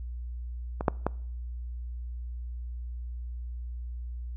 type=clicks; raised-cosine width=1 ms; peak=-17 / -7 / -11 dBFS; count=3; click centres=0.809 / 0.882 / 1.066 s; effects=noise-tail reverb RT60 0.6 s tail -24 dB re dry + added 60 Hz sine -34 dBFS peak until 4.36 s